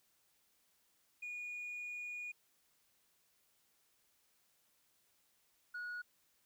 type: tone pair in turn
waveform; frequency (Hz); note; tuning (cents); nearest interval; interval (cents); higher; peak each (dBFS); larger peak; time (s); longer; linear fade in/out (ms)
sine; 2447 / 1455; D#7 / F#6; -29 / -29; major sixth; 900; first; -40 / -39; second; 1.22-2.32 / 5.74-6.02; first; 10
effects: tanh soft clip ceiling -40 dBFS + white hiss -75 dBFS RMS until 6.45 s

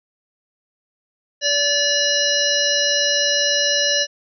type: harmonic tone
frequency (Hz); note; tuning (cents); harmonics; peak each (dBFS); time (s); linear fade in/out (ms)
578; D5; -28; 1 / 3 / 5 / 7 / 9 / 10; -23 / -23 / -23 / -23 / -23 / -23; 1.41-4.07; 50
effects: none

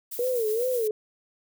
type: noise with tremolo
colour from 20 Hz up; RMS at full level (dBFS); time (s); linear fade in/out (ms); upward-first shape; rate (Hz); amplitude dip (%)
violet; -35; 0.11-0.88; 10; sine; 8.2; 30
type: tone with vibrato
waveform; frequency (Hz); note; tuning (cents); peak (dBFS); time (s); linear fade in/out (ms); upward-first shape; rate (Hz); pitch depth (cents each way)
sine; 468.7; A#4; +9; -23; 0.19-0.91; 2; sine; 2.5; 160
effects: none

